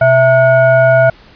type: tone with frequency modulation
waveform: sine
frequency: 659.3 Hz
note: E5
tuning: in tune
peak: -5 dBFS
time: 0.01-1.1 s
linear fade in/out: 5 ms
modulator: 786 Hz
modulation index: 0.78
effects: pink hiss -42 dBFS RMS until 1.35 s + resampled to 11025 Hz